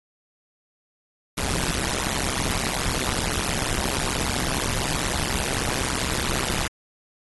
pink noise with amplitude modulation, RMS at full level -21 dBFS, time 1.37-6.68 s, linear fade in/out 10 ms, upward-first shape sine, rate 132 Hz, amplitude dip 100%, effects AAC 32 kbps

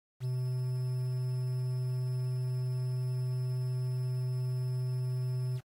triangle tone with quantisation, 126.7 Hz, B2, 45 cents sharp, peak -28 dBFS, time 0.2-5.61 s, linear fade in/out 50 ms, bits 9, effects AAC 48 kbps

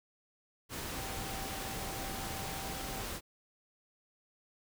sine tone in noise, 777 Hz, G5, 16 cents flat, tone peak -46 dBFS, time 0.94-3.05 s, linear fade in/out 50 ms, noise pink, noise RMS -40 dBFS, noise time 0.69-3.21 s, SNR -9 dB, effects none

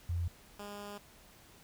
sine / 10% pulse tone pair in turn, 86 / 204.5 Hz, F2 / G#3, -26 / -26 cents, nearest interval octave + minor third, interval 1500 cents, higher second, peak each -31 / -35 dBFS, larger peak first, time 0.09-0.28 / 0.59-0.98 s, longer second, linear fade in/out 5 ms, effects pink hiss -59 dBFS RMS until 1.63 s

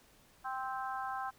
harmonic tone, 261.6 Hz, C4, in tune, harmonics 3 / 4 / 5 / 6, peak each -39 / -41 / -43 / -45 dBFS, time 0.44-1.31 s, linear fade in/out 20 ms, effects pink hiss -64 dBFS RMS until 1.38 s

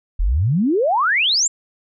sine exponential sweep, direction up, 36.74 to 7700 Hz, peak -14 dBFS, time 0.19-1.48 s, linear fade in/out 10 ms, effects none

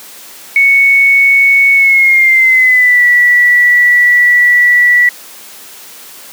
sine tone with pitch glide, 2217 to 1952.4 Hz, C#7 to B6, 0 to -20 cents, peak -4 dBFS, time 0.56-5.09 s, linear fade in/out 2 ms, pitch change -220 cents, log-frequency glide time 1.74-3.05 s, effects white hiss -33 dBFS RMS until 6.32 s + high-pass 200 Hz 12 dB/octave

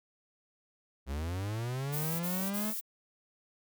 45% pulse linear sweep, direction up, 64.5 to 220 Hz, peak -33 dBFS, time 1.06-2.74 s, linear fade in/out 50 ms
violet noise bursts, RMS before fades -37 dBFS, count 3, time 1.92-2.812 s, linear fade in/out 20 ms, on 280 ms, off 26 ms
effects none

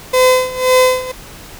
35% pulse tone with tremolo, 510 Hz, C5, 44 cents flat, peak -5 dBFS, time 0.13-1.12 s, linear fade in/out 10 ms, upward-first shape sine, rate 1.9 Hz, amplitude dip 85%, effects pink hiss -35 dBFS RMS until 1.59 s

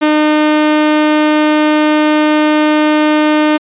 sawtooth tone, 304.2 Hz, D#4, 39 cents flat, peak -4 dBFS, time 0.01-3.58 s, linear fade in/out 20 ms, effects resampled to 8000 Hz

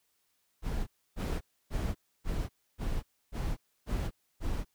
brown noise bursts, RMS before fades -32 dBFS, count 8, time 0.62-4.65 s, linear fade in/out 50 ms, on 250 ms, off 290 ms, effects white hiss -75 dBFS RMS until 4.74 s

